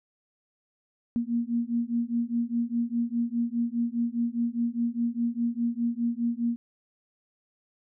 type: beating tone pair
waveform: sine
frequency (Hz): 233.1 / 238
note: A#3 / A#3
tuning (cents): 0 / +36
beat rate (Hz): 4.9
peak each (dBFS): -28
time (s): 1.16-6.56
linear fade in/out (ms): 0
effects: none